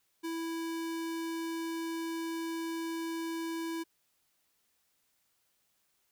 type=tone; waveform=square; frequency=329.6 Hz; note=E4; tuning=in tune; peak=-35 dBFS; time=0.23-3.84 s; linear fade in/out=20 ms; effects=white hiss -75 dBFS RMS until 6.11 s